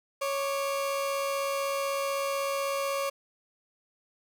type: tone pair together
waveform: 30% pulse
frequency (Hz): 553.5 / 1183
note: C#5 / D6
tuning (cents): -3 / +12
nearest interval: octave + minor second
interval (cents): 1315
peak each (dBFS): -26 / -34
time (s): 0.21-3.1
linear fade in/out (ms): 10
effects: none